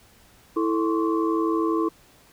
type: tone cluster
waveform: sine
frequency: 328.8 / 440.9 / 1055 / 1135 Hz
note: E4 / A4 / C6 / C#6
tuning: -4 / +4 / +14 / +41 cents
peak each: -22 / -27 / -30 / -31 dBFS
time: 0.56-1.89 s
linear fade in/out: 10 ms
effects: pink hiss -55 dBFS RMS until 2.32 s